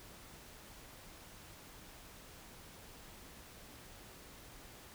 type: silence
effects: pink hiss -55 dBFS RMS until 4.94 s